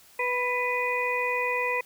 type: harmonic tone with a mistuned harmonic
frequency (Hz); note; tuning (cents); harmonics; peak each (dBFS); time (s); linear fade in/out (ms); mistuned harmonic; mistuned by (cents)
493.9; B4; 0; 1 / 2 / 4 / 5; -30 / -30 / -30 / -30; 0.19-1.81; 5; 4; +18
effects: white hiss -55 dBFS RMS until 1.85 s